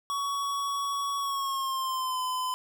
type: tone with pitch glide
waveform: square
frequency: 1122 to 1017.1 Hz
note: C#6 to C6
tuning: +21 to -49 cents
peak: -29 dBFS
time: 0.1-2.54 s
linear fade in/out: 0 ms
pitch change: -170 cents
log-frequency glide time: 1.19-2.2 s
effects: none